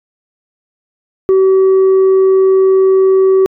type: tone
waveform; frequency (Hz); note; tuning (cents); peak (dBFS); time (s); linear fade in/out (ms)
sine; 381.4; G4; -47; -3; 1.29-3.46; 0
effects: tanh soft clip ceiling -5 dBFS